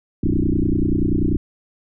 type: tone with frequency modulation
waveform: sine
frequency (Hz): 146.83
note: D3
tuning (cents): 0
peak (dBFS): -15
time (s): 0.23-1.37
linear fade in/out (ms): 5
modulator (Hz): 30.3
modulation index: 6.4
effects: none